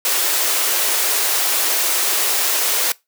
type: high-pass noise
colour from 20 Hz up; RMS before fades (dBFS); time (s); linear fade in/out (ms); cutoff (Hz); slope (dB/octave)
white; -18; 0.05-2.92; 2; 330; 48
effects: noise-tail reverb RT60 0.2 s tail -21 dB re dry